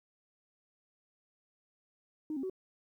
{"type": "tone with pitch steps", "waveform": "sine", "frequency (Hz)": [308.1, 267.6, 376.3], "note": ["D#4", "C4", "F#4"], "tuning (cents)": [-17, 39, 29], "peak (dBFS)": -33, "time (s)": [2.3, 2.498], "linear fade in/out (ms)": 2, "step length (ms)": 66, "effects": ["tanh soft clip ceiling -29 dBFS", "12-bit"]}